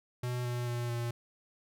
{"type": "tone with pitch steps", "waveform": "square", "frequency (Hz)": [123.47, 121.84, 120.23, 118.65], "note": ["B2", "B2", "B2", "A#2"], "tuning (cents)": [0, -23, -46, 31], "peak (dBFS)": -33, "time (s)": [0.23, 1.11], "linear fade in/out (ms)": 5, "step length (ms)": 220, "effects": []}